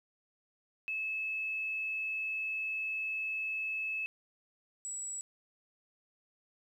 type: tone pair in turn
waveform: sine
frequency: 2600 / 7821 Hz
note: E7 / B8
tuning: -24 / -18 cents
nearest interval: octave + perfect fifth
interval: 1906 cents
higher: second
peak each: -33 / -37 dBFS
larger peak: first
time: 0.88-4.06 / 4.85-5.21 s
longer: first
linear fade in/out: 0 ms
effects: 11-bit